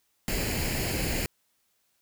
pink noise with comb filter, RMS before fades -29 dBFS, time 0.28-1.26 s, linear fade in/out 0 ms, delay 0.42 ms, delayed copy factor +0.65, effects white hiss -72 dBFS RMS until 2.01 s

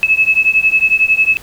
sine beating tone pair, 2588 / 2599 Hz, E7 / E7, -32 / -25 cents, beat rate 11 Hz, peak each -12 dBFS, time 0.03-1.37 s, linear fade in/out 0 ms, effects pink hiss -38 dBFS RMS until 1.42 s

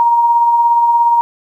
sine tone with tremolo, 940 Hz, A#5, 14 cents sharp, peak -6 dBFS, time 0-1.21 s, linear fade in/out 0 ms, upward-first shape triangle, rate 17 Hz, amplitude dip 40%, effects 8-bit

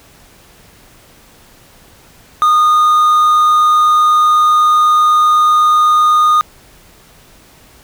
triangle tone with quantisation, 1228 Hz, D#6, 23 cents flat, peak -5 dBFS, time 2.42-6.41 s, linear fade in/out 0 ms, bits 5, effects pink hiss -44 dBFS RMS until 7.83 s

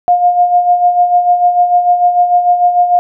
sine tone with tremolo, 710 Hz, F5, 28 cents sharp, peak -4 dBFS, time 0.08-2.99 s, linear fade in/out 0 ms, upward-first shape sine, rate 6.7 Hz, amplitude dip 60%, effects none

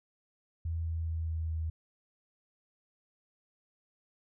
sine tone with pitch steps, 82.41 / 81.84 / 81.28 / 80.71 / 80.16 Hz, E2 / E2 / E2 / E2 / E2, 0 / -12 / -24 / -36 / -48 cents, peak -31 dBFS, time 0.65-1.7 s, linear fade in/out 5 ms, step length 210 ms, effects none

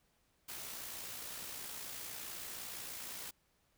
white noise with amplitude modulation, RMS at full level -44 dBFS, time 0.48-3.31 s, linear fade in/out 10 ms, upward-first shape sine, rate 59.5 Hz, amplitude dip 35%, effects pink hiss -75 dBFS RMS until 3.77 s

